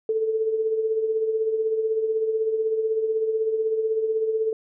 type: tone with tremolo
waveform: sine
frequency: 441 Hz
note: A4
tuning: 4 cents sharp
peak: -18 dBFS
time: 0.09-4.53 s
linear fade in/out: 2 ms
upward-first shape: triangle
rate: 16 Hz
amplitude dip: 60%
effects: none